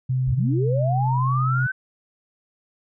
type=tone; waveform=sine; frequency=128.8 Hz; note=C3; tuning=27 cents flat; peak=-19 dBFS; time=0.09-1.67 s; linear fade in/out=10 ms
type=linear sweep; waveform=sine; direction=up; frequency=34.65 to 1550 Hz; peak=-23 dBFS; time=0.27-1.72 s; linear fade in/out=10 ms
effects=none